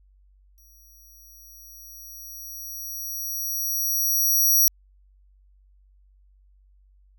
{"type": "tone with exponential growth", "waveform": "10% pulse", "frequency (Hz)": 5760, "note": "F#8", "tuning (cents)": -47, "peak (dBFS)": -9, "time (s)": [0.58, 4.68], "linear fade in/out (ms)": 0, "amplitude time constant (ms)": 890, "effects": ["added 48 Hz sine -54 dBFS peak until 7.18 s"]}